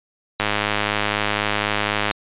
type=click train; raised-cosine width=0.3 ms; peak=-3 dBFS; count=179; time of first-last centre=0.4-2.112 s; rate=104 Hz; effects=resampled to 8000 Hz